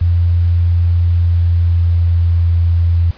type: tone with pitch glide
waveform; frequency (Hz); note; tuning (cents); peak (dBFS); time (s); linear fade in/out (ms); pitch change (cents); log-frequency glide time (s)
sine; 86.3 to 85.16; F2 to F2; -20 to -43; -9; 0.01-3.11; 5; -23; 0.97-2.62
effects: pink hiss -41 dBFS RMS until 3.17 s + resampled to 11025 Hz